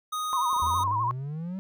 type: tone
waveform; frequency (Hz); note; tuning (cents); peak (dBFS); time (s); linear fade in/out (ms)
square; 1244.5; D#6; 0; -29; 0.12-0.84; 10
type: tone with vibrato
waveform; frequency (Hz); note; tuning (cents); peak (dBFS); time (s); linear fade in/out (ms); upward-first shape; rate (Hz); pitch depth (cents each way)
sine; 1018; C6; -48; -24; 0.33-1.11; 0; sine; 12; 120
type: click train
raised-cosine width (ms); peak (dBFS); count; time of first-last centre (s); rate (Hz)
1; -31; 12; 0.53-0.912; 28.8
type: exponential sweep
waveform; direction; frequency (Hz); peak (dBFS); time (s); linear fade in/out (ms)
triangle; up; 77.2 to 194.6; -29; 0.62-1.59; 0
effects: none